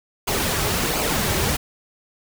pink noise with flanger, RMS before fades -22 dBFS, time 0.27-1.57 s, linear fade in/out 10 ms, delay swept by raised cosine 0.53 to 4.23 ms, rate 1.4 Hz, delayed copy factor -0.5, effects none

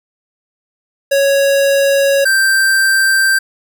square tone pair in turn, 554.4 / 1568.1 Hz, C#5 / G6, 0 / 0 cents, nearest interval octave + tritone, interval 1800 cents, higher second, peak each -10 dBFS, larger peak neither, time 1.11-2.25 / 2.25-3.39 s, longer neither, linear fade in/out 10 ms, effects none

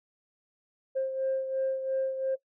sine beating tone pair, 530 / 532.9 Hz, C5 / C5, +22 / +32 cents, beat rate 2.9 Hz, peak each -27 / -34 dBFS, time 0.95-2.36 s, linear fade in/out 20 ms, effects noise-tail reverb RT60 0.1 s tail -19 dB re dry + tanh soft clip ceiling -22 dBFS

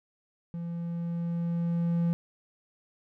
triangle tone with level ramp, 170 Hz, F3, 46 cents flat, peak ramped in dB -31 to -21 dBFS, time 0.54-2.13 s, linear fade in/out 0 ms, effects none

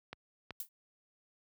clicks, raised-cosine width 0.3 ms, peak -26 dBFS, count 2, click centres 0.13 / 0.507 s
violet noise with exponential decay, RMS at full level -35 dBFS, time 0.6-0.69 s, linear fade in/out 2 ms, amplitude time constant 19 ms
effects high-pass 60 Hz 12 dB/octave

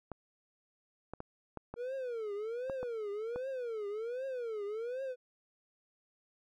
clicks, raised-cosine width 1 ms, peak -27 dBFS, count 8, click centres 0.117 / 1.136 / 1.204 / 1.573 / 1.74 / 2.698 / 2.83 / 3.36 s
triangle tone with vibrato, 466.2 Hz, A#4, in tune, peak -34 dBFS, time 1.76-5.16 s, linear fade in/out 50 ms, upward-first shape triangle, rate 1.3 Hz, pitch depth 270 cents each way
effects none

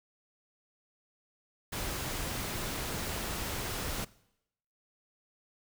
pink noise, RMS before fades -36 dBFS, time 1.72-4.05 s, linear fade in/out 10 ms, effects noise-tail reverb RT60 0.8 s tail -21 dB re dry

